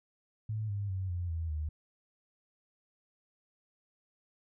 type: tone with pitch steps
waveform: sine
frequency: 108.4 / 101.14 / 94.37 / 88.05 / 82.15 / 76.65 Hz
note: A2 / G#2 / F#2 / F2 / E2 / D#2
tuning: -25 / -45 / +35 / +15 / -5 / -25 cents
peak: -32 dBFS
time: 0.49-1.69 s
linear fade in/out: 5 ms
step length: 200 ms
effects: none